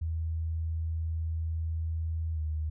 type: tone with pitch glide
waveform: sine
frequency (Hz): 81 to 77.57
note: E2 to D#2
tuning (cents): -30 to -5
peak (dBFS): -29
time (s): 0.01-2.7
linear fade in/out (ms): 10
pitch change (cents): -75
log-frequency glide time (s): 2.34-2.39
effects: none